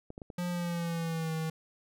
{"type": "clicks", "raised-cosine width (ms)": 2, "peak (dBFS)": -29, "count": 4, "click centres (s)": [0.104, 0.179, 0.218, 0.302]}
{"type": "tone with pitch glide", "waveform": "square", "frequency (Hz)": [176.6, 160.08], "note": ["F3", "D#3"], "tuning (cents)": [20, 50], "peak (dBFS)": -32, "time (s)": [0.38, 1.5], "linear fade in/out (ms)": 5, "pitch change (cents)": -170, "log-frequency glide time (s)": [0.49, 1.33]}
{"effects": []}